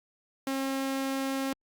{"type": "tone", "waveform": "sawtooth", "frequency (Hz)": 269.4, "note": "C#4", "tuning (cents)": -49, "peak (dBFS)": -25, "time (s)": [0.47, 1.53], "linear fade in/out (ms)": 2, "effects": ["Opus 48 kbps"]}